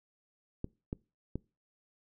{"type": "clicks", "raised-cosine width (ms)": 3, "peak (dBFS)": -22, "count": 3, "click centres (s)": [0.644, 0.929, 1.356], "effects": ["noise-tail reverb RT60 0.3 s tail -24 dB re dry"]}